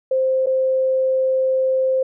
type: tone with dropouts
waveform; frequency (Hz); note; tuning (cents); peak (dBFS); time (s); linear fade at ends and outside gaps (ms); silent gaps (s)
sine; 523.3; C5; 0; -15; 0.11-2.03; 5; 0.461-0.468
effects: none